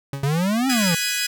40% pulse tone with exponential decay, 138.59 Hz, C#3, in tune, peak -22 dBFS, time 0.13-0.39 s, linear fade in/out 2 ms, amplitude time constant 56 ms
square exponential two-way sweep, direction up then down, 133.4 to 272.7 to 160.2 Hz, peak -19 dBFS, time 0.23-0.95 s, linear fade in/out 5 ms, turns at 0.68 s
15% pulse chord, G# minor seventh, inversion third, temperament equal, 1480 / 1661.2 / 1975.5 / 2489 Hz, F#6 / G#6 / B6 / D#7, 0 / 0 / 0 / 0 cents, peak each -23 / -20 / -23 / -18 dBFS, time 0.69-1.27 s, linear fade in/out 10 ms
effects none

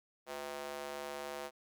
square tone with high-pass filter, 71.8 Hz, D2, 39 cents flat, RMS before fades -43 dBFS, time 0.26-1.51 s, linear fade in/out 50 ms, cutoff 550 Hz, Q 1.6, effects Opus 48 kbps

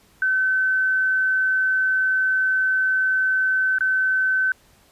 sine tone with dropouts, 1527 Hz, G6, 46 cents flat, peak -17 dBFS, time 0.22-4.52 s, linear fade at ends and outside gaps 2 ms, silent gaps 3.785-3.807 s, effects pink hiss -56 dBFS RMS until 4.91 s + resampled to 32000 Hz

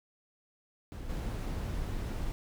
brown noise with level steps, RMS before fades -41 / -35 dBFS, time 0.92-2.32 s, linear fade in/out 0 ms, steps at 1.09 s, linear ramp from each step 10 ms, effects none

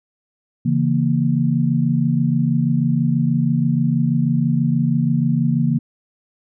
sine chord, A# diminished, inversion first, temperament equal, 138.59 / 164.81 / 233.1 Hz, C#3 / E3 / A#3, 0 / 0 / 0 cents, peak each -19 dBFS, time 0.65-5.79 s, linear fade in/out 10 ms, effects none

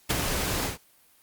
pink noise with ADSR envelope, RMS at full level -23 dBFS, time 0.09-0.78 s, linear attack 16 ms, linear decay 25 ms, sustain -5 dB, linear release 140 ms, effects white hiss -60 dBFS RMS until 1.22 s + Opus 48 kbps

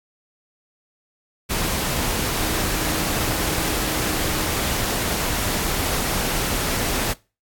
sine tone in noise, 312.6 Hz, D#4, 8 cents sharp, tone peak -32 dBFS, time 2.37-4.49 s, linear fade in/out 20 ms, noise pink, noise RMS -23 dBFS, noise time 1.49-7.14 s, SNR -12 dB, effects noise-tail reverb RT60 0.3 s tail -22 dB re dry + AAC 64 kbps

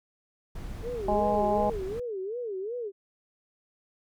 brown noise, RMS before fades -38 dBFS, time 0.55-2 s, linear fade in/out 5 ms
sine tone with vibrato, 429.4 Hz, A4, 42 cents flat, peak -31 dBFS, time 0.82-2.92 s, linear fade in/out 50 ms, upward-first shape sine, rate 2.7 Hz, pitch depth 240 cents each way
harmonic tone, 207.7 Hz, G#3, in tune, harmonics 1 / 2 / 3 / 4 / 5, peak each -31 / -35 / -27 / -27 / -39 dBFS, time 1.08-1.7 s, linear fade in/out 5 ms
effects none

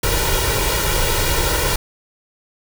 pink noise with comb filter, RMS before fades -18 dBFS, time 0.03-1.76 s, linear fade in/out 5 ms, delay 2.1 ms, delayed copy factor +0.8, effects none

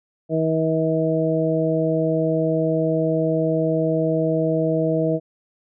harmonic tone, 160 Hz, D#3, 49 cents sharp, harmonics 1 / 2 / 3 / 4, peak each -23 / -23 / -23 / -23 dBFS, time 0.29-5.2 s, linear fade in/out 50 ms, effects none

